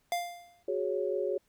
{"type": "tone with exponential decay", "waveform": "square", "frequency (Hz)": 698.5, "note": "F5", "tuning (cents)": 0, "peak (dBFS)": -27, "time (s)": [0.12, 0.63], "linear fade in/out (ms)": 1, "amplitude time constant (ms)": 110}
{"type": "chord", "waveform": "sine", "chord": "F# suspended second", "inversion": "none", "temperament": "equal", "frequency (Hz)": [370, 415.3, 554.4], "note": ["F#4", "G#4", "C#5"], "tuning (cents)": [0, 0, 0], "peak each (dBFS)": -33, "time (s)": [0.68, 1.38], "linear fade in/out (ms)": 5}
{"effects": ["pink hiss -72 dBFS RMS until 1.48 s"]}